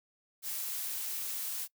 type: noise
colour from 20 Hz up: blue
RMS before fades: -37 dBFS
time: 0.42-1.68 s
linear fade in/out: 50 ms
effects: noise-tail reverb RT60 0.1 s tail -23 dB re dry